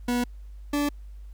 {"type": "tone pair in turn", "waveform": "40% pulse", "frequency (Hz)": [243.7, 289.8], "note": ["B3", "D4"], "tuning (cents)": [-23, -23], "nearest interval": "minor third", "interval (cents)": 300, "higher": "second", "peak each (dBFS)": -22, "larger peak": "neither", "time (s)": [[0.08, 0.24], [0.73, 0.89]], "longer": "neither", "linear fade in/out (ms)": 5, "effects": ["added 50 Hz sine -39 dBFS peak until 1.33 s", "pink hiss -67 dBFS RMS until 1.33 s"]}